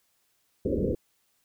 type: low-pass noise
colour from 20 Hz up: white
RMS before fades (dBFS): -27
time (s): 0.65-0.95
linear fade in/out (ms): 5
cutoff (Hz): 540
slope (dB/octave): 96
effects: white hiss -71 dBFS RMS until 1.44 s